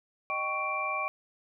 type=tone cluster; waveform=sine; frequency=618 / 775 / 1116 / 2358 Hz; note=D#5 / G5 / C#6 / D7; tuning=-12 / -20 / +11 / +6 cents; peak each=-38 / -38 / -32 / -33 dBFS; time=0.3-1.08 s; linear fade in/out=0 ms; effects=none